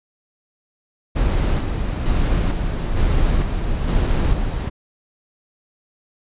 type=noise with tremolo; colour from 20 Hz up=brown; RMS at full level=-17 dBFS; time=1.15-4.7 s; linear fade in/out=20 ms; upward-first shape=square; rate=1.1 Hz; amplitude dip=40%; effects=resampled to 8000 Hz